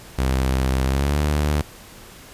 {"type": "tone with pitch glide", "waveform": "sawtooth", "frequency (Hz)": [65.41, 74.27], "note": ["C2", "D2"], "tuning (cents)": [0, 20], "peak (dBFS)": -14, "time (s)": [0.18, 1.62], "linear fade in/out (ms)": 10, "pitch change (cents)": 220, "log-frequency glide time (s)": [0.86, 1.2], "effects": ["pink hiss -43 dBFS RMS until 2.33 s", "resampled to 32000 Hz"]}